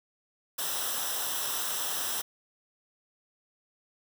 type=noise with comb filter; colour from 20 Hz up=white; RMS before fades=-32 dBFS; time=0.58-2.22 s; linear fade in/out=10 ms; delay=0.44 ms; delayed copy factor=-0.7; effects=none